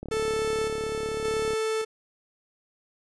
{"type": "click train", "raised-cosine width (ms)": 2, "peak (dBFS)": -23, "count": 55, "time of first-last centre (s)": [0.03, 1.534], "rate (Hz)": 35.9}
{"type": "tone with tremolo", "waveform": "45% pulse", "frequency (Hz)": 440, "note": "A4", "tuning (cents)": 0, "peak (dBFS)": -25, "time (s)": [0.11, 1.85], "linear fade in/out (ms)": 10, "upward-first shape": "square", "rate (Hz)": 0.88, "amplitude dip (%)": 35}
{"effects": ["resampled to 24000 Hz"]}